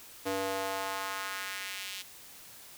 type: tone with high-pass filter sweep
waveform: square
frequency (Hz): 96.7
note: G2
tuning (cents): -23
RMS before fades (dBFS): -36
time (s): 0.25-2.03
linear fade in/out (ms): 20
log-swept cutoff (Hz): 390 to 3200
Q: 1.5
effects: white hiss -51 dBFS RMS until 2.77 s